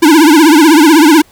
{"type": "tone with vibrato", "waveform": "square", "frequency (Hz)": 311.1, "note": "D#4", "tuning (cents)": 0, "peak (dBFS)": -3, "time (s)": [0.02, 1.22], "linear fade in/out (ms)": 10, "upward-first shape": "triangle", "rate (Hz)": 16, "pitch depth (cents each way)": 180, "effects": ["pink hiss -46 dBFS RMS until 1.31 s"]}